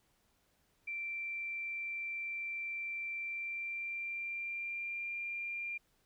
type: tone with pitch glide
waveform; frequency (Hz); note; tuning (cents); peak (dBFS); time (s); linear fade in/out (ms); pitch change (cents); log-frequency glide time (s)
sine; 2349 to 2389; D7 to D7; 0 to +29; -37; 0.87-5.78; 10; +29; 3.16-5.15
effects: pink hiss -74 dBFS RMS until 6.05 s